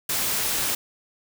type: noise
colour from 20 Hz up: white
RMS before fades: -25 dBFS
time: 0.09-0.75 s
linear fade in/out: 5 ms
effects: none